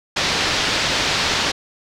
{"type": "low-pass noise", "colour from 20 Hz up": "white", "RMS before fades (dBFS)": -20, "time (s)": [0.16, 1.52], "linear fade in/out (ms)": 10, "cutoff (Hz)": 5100, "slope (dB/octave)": 24, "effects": []}